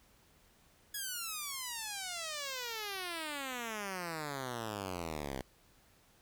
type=exponential sweep; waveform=5% pulse; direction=down; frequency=1687 to 63.3 Hz; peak=-27 dBFS; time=0.94-5.42 s; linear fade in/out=5 ms; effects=pink hiss -66 dBFS RMS until 6.21 s